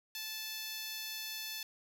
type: tone with high-pass filter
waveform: 10% pulse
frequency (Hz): 875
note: A5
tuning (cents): -10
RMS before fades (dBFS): -42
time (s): 0.15-1.63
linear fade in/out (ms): 2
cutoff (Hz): 2700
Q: 0.54
effects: 11-bit